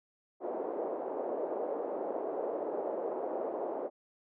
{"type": "band-pass noise", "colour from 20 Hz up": "white", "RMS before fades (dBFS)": -36, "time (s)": [0.4, 3.9], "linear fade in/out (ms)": 50, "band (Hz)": [360, 630], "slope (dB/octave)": 24, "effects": []}